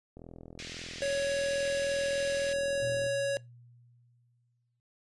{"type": "click train", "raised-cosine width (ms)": 2, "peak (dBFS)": -33, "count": 122, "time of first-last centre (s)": [0.17, 3.065], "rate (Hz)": 41.8}
{"type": "band-pass noise", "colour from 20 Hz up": "pink", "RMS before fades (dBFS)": -44, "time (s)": [0.59, 2.53], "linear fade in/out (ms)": 0, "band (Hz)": [1900, 6200], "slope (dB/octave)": 24}
{"type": "tone", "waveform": "square", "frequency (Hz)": 557, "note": "C#5", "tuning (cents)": 8, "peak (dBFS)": -29, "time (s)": [1.02, 3.37], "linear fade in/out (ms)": 0}
{"type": "tone with exponential decay", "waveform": "sine", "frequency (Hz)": 120, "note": "B2", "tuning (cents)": -49, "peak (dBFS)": -37, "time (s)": [2.82, 4.8], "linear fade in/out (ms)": 0, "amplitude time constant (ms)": 430}
{"effects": ["noise-tail reverb RT60 0.2 s tail -22 dB re dry", "resampled to 24000 Hz"]}